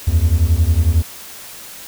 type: beating tone pair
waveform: triangle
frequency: 76 / 87 Hz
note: D#2 / F2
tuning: -40 / -6 cents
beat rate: 11 Hz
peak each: -12 dBFS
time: 0.07-1.03 s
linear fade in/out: 10 ms
effects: white hiss -35 dBFS RMS until 1.87 s